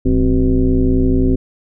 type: tone with frequency modulation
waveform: sine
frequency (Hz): 146.83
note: D3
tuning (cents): 0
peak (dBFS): -10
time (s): 0.05-1.36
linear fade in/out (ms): 10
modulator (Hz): 115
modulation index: 1.9
effects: none